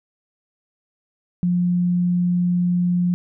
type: tone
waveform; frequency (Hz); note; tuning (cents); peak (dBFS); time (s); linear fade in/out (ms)
sine; 177.1; F3; +24; -16; 1.43-3.14; 0
effects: none